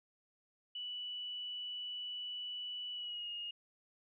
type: tone with pitch glide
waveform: sine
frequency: 2960 to 2856 Hz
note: F#7 to F7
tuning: 0 to +38 cents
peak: -40 dBFS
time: 0.75-3.51 s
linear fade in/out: 5 ms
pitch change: -62 cents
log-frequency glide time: 2.92-3.3 s
effects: none